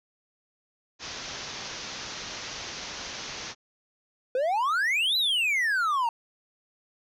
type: low-pass noise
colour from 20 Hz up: white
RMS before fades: -38 dBFS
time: 0.99-3.55 s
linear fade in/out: 50 ms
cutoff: 6500 Hz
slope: 96 dB/octave
type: exponential two-way sweep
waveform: triangle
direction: up then down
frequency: 490 to 4068 to 896 Hz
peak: -21 dBFS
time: 4.35-6.09 s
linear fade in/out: 2 ms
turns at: 5.17 s
effects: none